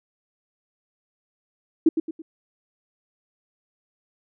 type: tone with echo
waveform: sine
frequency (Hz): 322.3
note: E4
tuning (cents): -39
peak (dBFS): -11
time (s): 1.86-1.89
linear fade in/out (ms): 5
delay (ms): 110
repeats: 3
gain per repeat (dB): -8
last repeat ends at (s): 2.22
effects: none